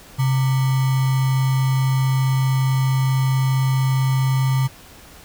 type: tone with sample-and-hold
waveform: sine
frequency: 132.3 Hz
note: C3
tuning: 20 cents sharp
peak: -15 dBFS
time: 0.18-4.68 s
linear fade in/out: 20 ms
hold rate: 1050 Hz
effects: pink hiss -44 dBFS RMS until 5.24 s